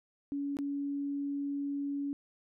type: tone with dropouts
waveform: sine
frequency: 282.6 Hz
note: C#4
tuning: 34 cents sharp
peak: -32 dBFS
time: 0.32-2.13 s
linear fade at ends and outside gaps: 0 ms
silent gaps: 0.569-0.588 s
effects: none